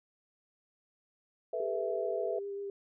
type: chord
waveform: sine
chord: A suspended second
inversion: none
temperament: equal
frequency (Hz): 440 / 493.9 / 659.3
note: A4 / B4 / E5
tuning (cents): 0 / 0 / 0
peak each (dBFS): -38 / -36 / -35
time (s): 1.53-2.39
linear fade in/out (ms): 5
type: tone with vibrato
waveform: sine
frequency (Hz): 400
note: G4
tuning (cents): +35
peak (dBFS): -36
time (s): 1.6-2.7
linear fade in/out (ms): 2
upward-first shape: sine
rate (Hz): 7.2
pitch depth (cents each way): 12
effects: none